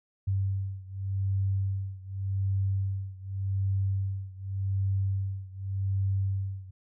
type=beating tone pair; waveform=sine; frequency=96.8 / 97.66 Hz; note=G2 / G2; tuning=-21 / -6 cents; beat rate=0.86 Hz; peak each=-29 / -31 dBFS; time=0.27-6.71 s; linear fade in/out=10 ms; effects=none